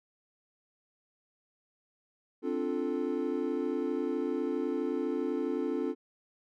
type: chord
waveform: triangle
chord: D minor seventh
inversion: third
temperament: equal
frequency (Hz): 261.6 / 293.7 / 349.2 / 440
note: C4 / D4 / F4 / A4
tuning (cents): 0 / 0 / 0 / 0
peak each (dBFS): -33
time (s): 2.42-5.95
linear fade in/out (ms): 50
effects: none